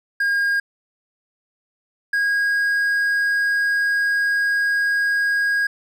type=tone pair in turn; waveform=triangle; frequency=1623 / 1638.1 Hz; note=G#6 / G#6; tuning=-40 / -24 cents; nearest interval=unison; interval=16 cents; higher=second; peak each=-15 dBFS; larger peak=neither; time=0.2-0.6 / 2.13-5.67 s; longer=second; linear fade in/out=5 ms; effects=none